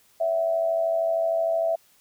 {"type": "tone with amplitude modulation", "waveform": "sine", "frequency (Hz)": 660, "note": "E5", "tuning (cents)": 2, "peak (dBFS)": -18, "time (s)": [0.2, 1.76], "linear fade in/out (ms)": 10, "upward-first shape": "sine", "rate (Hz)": 93.1, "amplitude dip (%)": 60, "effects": ["white hiss -60 dBFS RMS until 2 s"]}